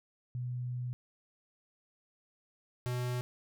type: tone pair in turn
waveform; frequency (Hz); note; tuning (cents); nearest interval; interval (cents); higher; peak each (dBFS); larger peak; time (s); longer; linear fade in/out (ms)
sine / square; 123.9 / 123.9; B2 / B2; +6 / +6; unison; 0; neither; -34 / -33; second; 0.35-0.93 / 2.86-3.21; first; 0
effects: none